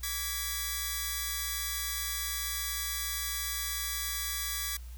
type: chord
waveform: 5% pulse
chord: G# diminished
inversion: second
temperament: equal with one note detuned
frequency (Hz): 1153.1 / 1661.2 / 1975.5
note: D6 / G#6 / B6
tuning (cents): -32 / 0 / 0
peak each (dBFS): -26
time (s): 0.03-4.77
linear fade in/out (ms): 5
effects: added 60 Hz sine -41 dBFS peak until 4.97 s + white hiss -58 dBFS RMS until 4.97 s